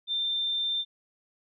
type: tone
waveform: sine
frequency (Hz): 3582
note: A7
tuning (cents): +30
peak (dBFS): -26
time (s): 0.07-0.85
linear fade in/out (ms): 50
effects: none